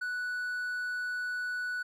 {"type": "tone", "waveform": "triangle", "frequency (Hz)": 1480, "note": "F#6", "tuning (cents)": 0, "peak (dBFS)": -30, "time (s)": [0.01, 1.83], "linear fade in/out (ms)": 10, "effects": []}